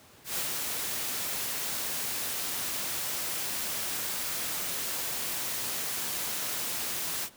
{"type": "noise with ADSR envelope", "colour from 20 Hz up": "white", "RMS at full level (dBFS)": -31, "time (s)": [0.24, 7.3], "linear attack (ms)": 120, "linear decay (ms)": 130, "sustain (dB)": -2, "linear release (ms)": 65, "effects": ["pink hiss -55 dBFS RMS until 7.36 s", "high-pass 80 Hz 12 dB/octave"]}